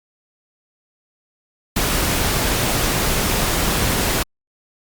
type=noise; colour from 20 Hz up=pink; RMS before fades=-19 dBFS; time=1.76-4.23 s; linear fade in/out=5 ms; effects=Opus 48 kbps